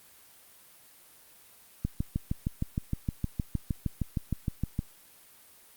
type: click train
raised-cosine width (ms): 5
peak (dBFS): -16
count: 20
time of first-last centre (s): 1.85-4.791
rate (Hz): 6.46
effects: white hiss -56 dBFS RMS until 5.76 s + Opus 32 kbps